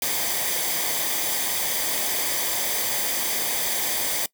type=noise with comb filter; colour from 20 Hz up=white; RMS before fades=-25 dBFS; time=0.02-4.26 s; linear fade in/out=2 ms; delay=0.73 ms; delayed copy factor=-0.6; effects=noise-tail reverb RT60 0.1 s tail -21 dB re dry